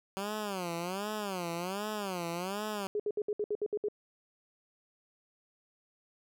10% pulse tone with vibrato, 190 Hz, F#3, 46 cents sharp, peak -26 dBFS, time 0.17-2.87 s, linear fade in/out 0 ms, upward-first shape sine, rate 1.3 Hz, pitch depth 210 cents each way
sine tone bursts, 417.6 Hz, G#4, 10 cents sharp, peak -29 dBFS, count 9, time 2.95-3.885 s, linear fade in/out 2 ms, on 47 ms, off 64 ms
effects none

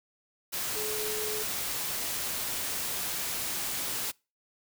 sine tone in noise, 427.5 Hz, A4, 50 cents flat, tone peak -35 dBFS, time 0.75-1.44 s, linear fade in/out 20 ms, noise white, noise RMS -33 dBFS, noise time 0.52-4.12 s, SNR -5 dB, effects noise-tail reverb RT60 0.3 s tail -26 dB re dry

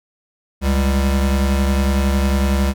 square tone pair together, 68.98 / 196 Hz, C#2 / G3, -8 / 0 cents, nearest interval octave + tritone, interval 1808 cents, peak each -16 / -21 dBFS, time 0.61-2.74 s, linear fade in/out 50 ms, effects none

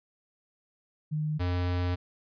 sine / square tone pair in turn, 152.9 / 89.2 Hz, D#3 / F2, -30 / +37 cents, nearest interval major sixth, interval 933 cents, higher first, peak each -27 dBFS, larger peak neither, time 1.11-1.39 / 1.39-1.96 s, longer second, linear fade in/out 20 ms, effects resampled to 11025 Hz

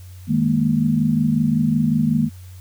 sine chord, D# suspended fourth, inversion none, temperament equal, 155.56 / 207.7 / 233.1 Hz, D#3 / G#3 / A#3, 0 / 0 / 0 cents, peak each -20 / -21 / -18 dBFS, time 0.27-2.3 s, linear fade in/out 50 ms, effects added 91 Hz sine -36 dBFS peak until 2.6 s + white hiss -51 dBFS RMS until 2.6 s

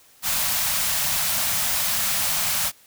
white band-stop noise, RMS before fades -23 dBFS, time 0.22-2.72 s, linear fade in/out 50 ms, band 230 to 570 Hz, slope 48 dB/octave, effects white hiss -54 dBFS RMS until 2.86 s

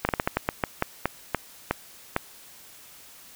slowing click train, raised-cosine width 0.5 ms, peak -7 dBFS, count 13, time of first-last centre 0.05-2.164 s, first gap 39 ms, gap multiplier 1.25, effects white hiss -49 dBFS RMS until 3.35 s

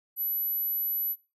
sine tone, 11920 Hz, F#9, 12 cents sharp, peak -27 dBFS, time 0.16-1.16 s, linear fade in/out 50 ms, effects noise-tail reverb RT60 0.3 s tail -23 dB re dry

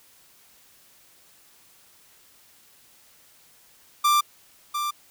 45% pulse tone with echo, 1182 Hz, D6, 11 cents sharp, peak -17 dBFS, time 4.04-4.21 s, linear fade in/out 10 ms, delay 700 ms, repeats 1, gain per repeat -8 dB, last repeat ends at 4.91 s, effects white hiss -56 dBFS RMS until 5.1 s

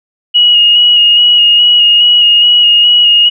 sine tone with vibrato, 2887 Hz, F#7, 43 cents flat, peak -3 dBFS, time 0.34-3.3 s, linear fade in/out 20 ms, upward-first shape square, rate 2.4 Hz, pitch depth 16 cents each way, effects none

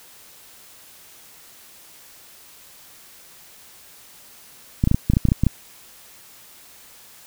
clicks, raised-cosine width 5 ms, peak -4 dBFS, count 12, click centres 4.839 / 4.874 / 4.914 / 4.945 / 5.1 / 5.136 / 5.169 / 5.253 / 5.287 / 5.319 / 5.436 / 5.467 s, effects white hiss -47 dBFS RMS until 7.26 s

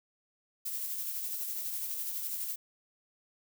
violet noise with tremolo, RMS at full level -35 dBFS, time 0.65-2.56 s, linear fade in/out 10 ms, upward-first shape sine, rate 12 Hz, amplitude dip 35%, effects none

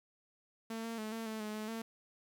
sawtooth tone with pitch steps, 225.4 / 228.6 / 216.1 / 226.1 / 219.1 / 212.7 / 215 / 226 Hz, A3 / A#3 / A3 / A3 / A3 / G#3 / A3 / A3, +42 / -34 / -31 / +47 / -7 / +42 / -40 / +47 cents, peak -35 dBFS, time 0.7-1.82 s, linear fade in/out 5 ms, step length 140 ms, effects 11-bit

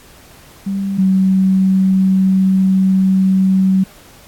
sine tone pair in turn, 196 / 189.87 Hz, G3 / F#3, 0 / +45 cents, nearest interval minor second, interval 55 cents, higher first, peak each -16 / -9 dBFS, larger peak second, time 0.66-0.98 / 0.98-3.84 s, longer second, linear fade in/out 10 ms, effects pink hiss -43 dBFS RMS until 4.27 s + AAC 64 kbps

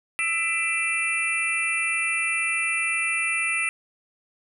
sine tone cluster, 1315 / 2004 / 2376 / 2671 / 9460 Hz, E6 / B6 / D7 / E7 / D9, -5 / +25 / +20 / +22 / +12 cents, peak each -34 / -29 / -27 / -26 / -33 dBFS, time 0.19-3.69 s, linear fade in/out 0 ms, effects none

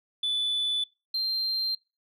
sine tone pair in turn, 3482 / 4162 Hz, A7 / C8, -19 / -10 cents, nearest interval minor third, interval 309 cents, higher second, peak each -23 / -24 dBFS, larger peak first, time 0.23-0.84 / 1.14-1.75 s, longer neither, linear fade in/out 5 ms, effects noise-tail reverb RT60 0.3 s tail -25 dB re dry + tanh soft clip ceiling -23 dBFS

